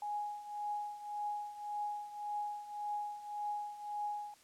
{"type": "tone with tremolo", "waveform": "sine", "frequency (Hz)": 831, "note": "G#5", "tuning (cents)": 1, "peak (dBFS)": -34, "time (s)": [0.02, 4.34], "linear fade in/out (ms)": 2, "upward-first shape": "triangle", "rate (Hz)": 1.8, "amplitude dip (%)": 80, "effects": ["white hiss -64 dBFS RMS until 4.43 s", "low-pass 10000 Hz 12 dB/octave"]}